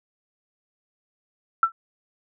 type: tone with exponential decay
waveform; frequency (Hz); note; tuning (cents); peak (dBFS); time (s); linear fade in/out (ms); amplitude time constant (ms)
sine; 1340; E6; +28; -10; 1.63-1.72; 2; 19
effects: none